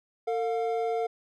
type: tone pair together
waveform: triangle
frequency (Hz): 452.2 / 709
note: A4 / F5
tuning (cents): +47 / +26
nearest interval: minor sixth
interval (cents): 779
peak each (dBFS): -26 / -28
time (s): 0.27-1.07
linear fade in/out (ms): 10
effects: none